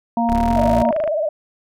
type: harmonic tone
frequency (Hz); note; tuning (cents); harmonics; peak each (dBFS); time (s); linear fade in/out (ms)
233.1; A#3; 0; 1 / 3 / 4; -18 / -20 / -22; 0.17-0.91; 2
type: click train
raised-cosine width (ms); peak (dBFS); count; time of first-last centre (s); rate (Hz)
0.5; -15; 22; 0.29-1.077; 26.7
type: exponential sweep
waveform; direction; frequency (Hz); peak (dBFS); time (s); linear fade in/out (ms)
25% pulse; up; 32.7 to 62.4; -17; 0.29-0.83; 10
type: tone with vibrato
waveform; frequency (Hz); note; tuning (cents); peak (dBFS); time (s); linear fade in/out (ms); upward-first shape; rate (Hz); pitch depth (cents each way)
sine; 622.3; D#5; 0; -17; 0.56-1.29; 5; sine; 18; 110
effects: none